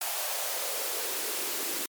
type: noise with high-pass filter sweep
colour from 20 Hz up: white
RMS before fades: -32 dBFS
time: 0.01-1.86 s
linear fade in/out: 5 ms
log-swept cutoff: 730 to 300 Hz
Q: 3.2
effects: MP3 96 kbps